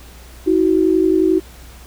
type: tone pair together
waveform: sine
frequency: 321.7 / 373 Hz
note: E4 / F#4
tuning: -42 / +14 cents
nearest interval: minor third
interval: 256 cents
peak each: -14 dBFS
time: 0.46-1.4 s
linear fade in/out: 20 ms
effects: added 60 Hz sine -38 dBFS peak until 1.86 s + pink hiss -43 dBFS RMS until 1.86 s